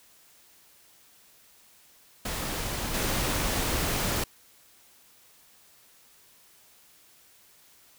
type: noise with level steps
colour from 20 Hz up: pink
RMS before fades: -32 / -28 dBFS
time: 2.25-4.24 s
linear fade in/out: 5 ms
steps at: 2.94 s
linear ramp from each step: 5 ms
effects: white hiss -58 dBFS RMS until 7.98 s